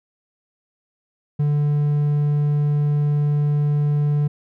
triangle tone, 146.83 Hz, D3, in tune, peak -14 dBFS, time 1.39-4.28 s, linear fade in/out 10 ms, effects none

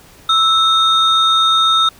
sine tone pair together, 1316 / 3686 Hz, E6 / A#7, -3 / -20 cents, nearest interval octave + tritone, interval 1783 cents, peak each -11 dBFS, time 0.29-1.89 s, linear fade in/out 5 ms, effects tanh soft clip ceiling -5 dBFS + pink hiss -44 dBFS RMS until 1.99 s

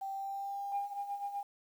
sine tone with pitch glide, 781 to 801.1 Hz, G5 to G5, -7 to +37 cents, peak -36 dBFS, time 0.01-0.94 s, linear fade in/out 10 ms, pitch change +44 cents, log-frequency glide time 0.12-0.64 s
sine tone with tremolo, 806 Hz, G5, 48 cents sharp, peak -33 dBFS, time 0.72-1.43 s, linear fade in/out 2 ms, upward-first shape sine, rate 8 Hz, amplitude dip 65%
effects tanh soft clip ceiling -27 dBFS + 10-bit

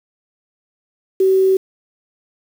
sine tone with quantisation, 380.8 Hz, F#4, 50 cents sharp, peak -10 dBFS, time 1.2-1.57 s, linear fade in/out 5 ms, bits 6, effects none

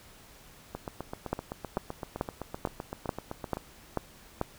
two click trains, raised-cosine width 1 ms, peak -21 / -14 dBFS, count 23 / 8, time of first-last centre 0.75-3.571 / 1.33-4.414 s, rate 7.8 / 2.27 Hz, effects pink hiss -54 dBFS RMS until 4.58 s

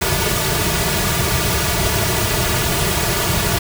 pink noise with comb filter, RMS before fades -18 dBFS, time 0.01-3.59 s, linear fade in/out 10 ms, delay 3.8 ms, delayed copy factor -0.9, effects none

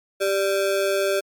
square ring-modulated tone, 490 Hz, B4, 14 cents flat, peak -17 dBFS, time 0.2-1.21 s, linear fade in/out 20 ms, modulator 97.7 Hz, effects MP3 96 kbps

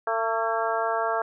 harmonic tone with a mistuned harmonic, 225.2 Hz, A3, 40 cents sharp, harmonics 2 / 3 / 4 / 5 / 6 / 7, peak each -31 / -27 / -30 / -31 / -31 / -34 dBFS, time 0.07-1.22 s, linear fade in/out 2 ms, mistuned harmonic 7, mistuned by +47 cents, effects none

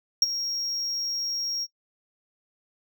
triangle tone with ADSR envelope, 5588 Hz, F8, in tune, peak -12 dBFS, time 0.22-1.67 s, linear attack 3 ms, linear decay 25 ms, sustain -14 dB, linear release 41 ms, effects noise-tail reverb RT60 0.1 s tail -22 dB re dry + tanh soft clip ceiling -8 dBFS

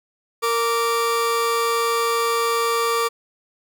40% pulse tone pair together, 463.1 / 1167 Hz, A#4 / D6, -11 / -11 cents, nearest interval octave + major third, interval 1600 cents, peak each -21 / -20 dBFS, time 0.42-3.09 s, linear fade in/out 20 ms, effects none

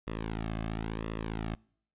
sawtooth tone with flanger, 54.9 Hz, A1, 3 cents flat, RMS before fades -36 dBFS, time 0.07-1.55 s, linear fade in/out 0 ms, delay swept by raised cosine 1.3 to 2.15 ms, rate 0.97 Hz, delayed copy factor -0.75, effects noise-tail reverb RT60 0.6 s tail -26 dB re dry + resampled to 8000 Hz

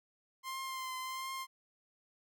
sawtooth tone with vibrato, 1046.5 Hz, C6, in tune, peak -35 dBFS, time 0.43-1.47 s, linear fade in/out 50 ms, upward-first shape triangle, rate 1.4 Hz, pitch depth 29 cents each way, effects none

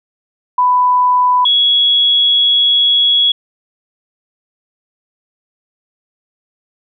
sine tone pair in turn, 995 / 3347 Hz, B5 / G#7, +13 / +13 cents, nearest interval octave + major sixth, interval 2100 cents, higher second, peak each -8 dBFS, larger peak neither, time 0.58-1.45 / 1.45-3.32 s, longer second, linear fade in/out 5 ms, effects none

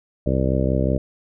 harmonic tone, 65.41 Hz, C2, in tune, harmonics 1 / 2 / 3 / 4 / 5 / 6 / 7 / 8 / 9, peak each -23 / -23 / -25 / -27 / -28 / -31 / -29 / -30 / -27 dBFS, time 0.26-0.98 s, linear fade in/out 5 ms, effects none

